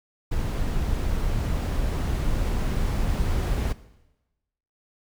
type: noise with level ramp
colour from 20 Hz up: brown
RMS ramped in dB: -26 to -23 dBFS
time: 0.31-3.73 s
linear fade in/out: 10 ms
effects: noise-tail reverb RT60 1.0 s tail -17 dB re dry